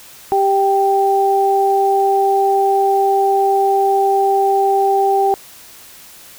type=tone pair together; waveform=sine; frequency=393.5 / 784 Hz; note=G4 / G5; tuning=+7 / 0 cents; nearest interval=octave; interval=1193 cents; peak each=-15 / -13 dBFS; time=0.32-5.34 s; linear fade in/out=0 ms; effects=white hiss -40 dBFS RMS until 6.38 s